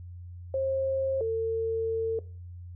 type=tone pair in turn; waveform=sine; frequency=535 / 449.9 Hz; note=C5 / A4; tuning=+38 / +39 cents; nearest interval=minor third; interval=299 cents; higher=first; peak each=-25 dBFS; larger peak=neither; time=0.54-1.21 / 1.21-2.19 s; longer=second; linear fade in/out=2 ms; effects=noise-tail reverb RT60 0.4 s tail -18 dB re dry + added 88 Hz sine -40 dBFS peak until 2.75 s